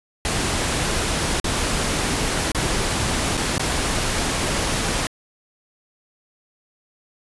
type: noise with dropouts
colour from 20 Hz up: pink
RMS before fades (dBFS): -22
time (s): 0.25-5.07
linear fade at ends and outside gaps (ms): 1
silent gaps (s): 1.4-1.443 / 2.518-2.548 / 3.371-3.375 / 3.581-3.595
effects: resampled to 24000 Hz